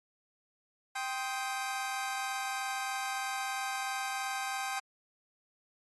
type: chord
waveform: 25% pulse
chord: C minor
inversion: second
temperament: just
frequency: 784.9 / 1046.5 / 1255.8 Hz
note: G5 / C6 / Eb6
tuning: +2 / 0 / +16 cents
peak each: -32 / -37 / -38 dBFS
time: 0.95-4.8 s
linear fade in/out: 10 ms
effects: AAC 32 kbps